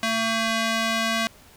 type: tone with band-pass filter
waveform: square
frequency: 225.1 Hz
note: A3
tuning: 40 cents sharp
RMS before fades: -24 dBFS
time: 0.03-1.27 s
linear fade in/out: 0 ms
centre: 2700 Hz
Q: 0.6
effects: pink hiss -51 dBFS RMS until 1.56 s